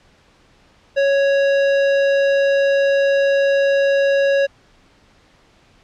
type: tone with tanh clipping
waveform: sine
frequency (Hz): 554.4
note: C#5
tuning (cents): 0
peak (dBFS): -15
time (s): 0.96-4.47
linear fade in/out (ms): 20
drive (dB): 16
effects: pink hiss -53 dBFS RMS until 5.83 s + low-pass 5000 Hz 12 dB/octave